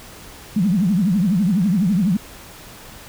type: tone with vibrato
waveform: sine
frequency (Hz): 190.9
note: G3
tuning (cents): -46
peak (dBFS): -14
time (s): 0.56-2.17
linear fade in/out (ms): 5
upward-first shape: triangle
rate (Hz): 12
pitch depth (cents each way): 290
effects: pink hiss -40 dBFS RMS until 3.08 s